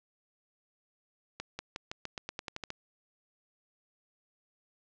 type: accelerating click train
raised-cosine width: 0.2 ms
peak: -20 dBFS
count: 12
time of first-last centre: 1.4-2.704 s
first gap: 190 ms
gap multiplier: 0.9
effects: low-pass 7000 Hz 12 dB/octave